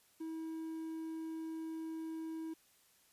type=tone with quantisation; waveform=triangle; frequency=322.1 Hz; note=E4; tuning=40 cents flat; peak=-38 dBFS; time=0.2-2.54 s; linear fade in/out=10 ms; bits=11; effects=white hiss -69 dBFS RMS until 3.12 s + resampled to 32000 Hz